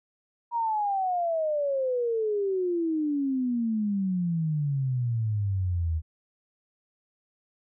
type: exponential sweep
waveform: sine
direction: down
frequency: 957 to 77.78 Hz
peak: -24 dBFS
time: 0.51-6.02 s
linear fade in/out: 50 ms
effects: none